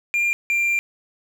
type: tone pair in turn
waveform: triangle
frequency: 2397 / 2378 Hz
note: D7 / D7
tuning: +35 / +21 cents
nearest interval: unison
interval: 14 cents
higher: first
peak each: -16 dBFS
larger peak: neither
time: 0.14-0.33 / 0.5-0.79 s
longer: second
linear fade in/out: 0 ms
effects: none